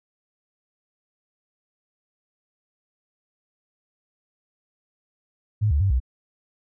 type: tone with pitch steps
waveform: sine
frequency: 106.1 / 72.2 / 97.3 / 62.8 Hz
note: G#2 / D2 / G2 / B1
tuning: +38 / -29 / -12 / +30 cents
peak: -17 dBFS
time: 5.61-6.002 s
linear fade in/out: 20 ms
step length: 98 ms
effects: none